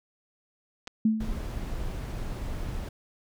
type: clicks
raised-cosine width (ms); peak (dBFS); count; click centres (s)
0.2; -23 / -21; 2; 0.873 / 0.877
type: tone with exponential decay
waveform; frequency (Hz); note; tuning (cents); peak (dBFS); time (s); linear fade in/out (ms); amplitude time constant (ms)
sine; 219.2; A3; -6; -17; 1.05-1.49; 5; 94
type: noise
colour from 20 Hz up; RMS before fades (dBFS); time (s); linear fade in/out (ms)
brown; -33; 1.2-2.89; 5
effects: none